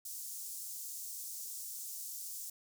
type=high-pass noise; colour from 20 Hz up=pink; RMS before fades=-44 dBFS; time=0.05-2.5 s; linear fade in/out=5 ms; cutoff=6300 Hz; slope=24 dB/octave; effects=none